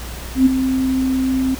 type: tone with ADSR envelope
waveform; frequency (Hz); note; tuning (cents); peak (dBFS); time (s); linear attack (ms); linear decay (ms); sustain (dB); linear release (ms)
sine; 261.6; C4; 0; -6; 0.35-1.55; 110; 17; -9; 7
effects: added 60 Hz sine -30 dBFS peak until 1.59 s + pink hiss -33 dBFS RMS until 1.59 s